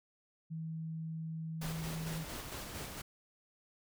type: tone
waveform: sine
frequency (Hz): 161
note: E3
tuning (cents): -41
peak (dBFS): -38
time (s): 0.5-2.25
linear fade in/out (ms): 20
type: noise with tremolo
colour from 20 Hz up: pink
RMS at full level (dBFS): -43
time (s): 1.61-3.02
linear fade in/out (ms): 10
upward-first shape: square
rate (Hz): 4.4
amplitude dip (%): 30
effects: none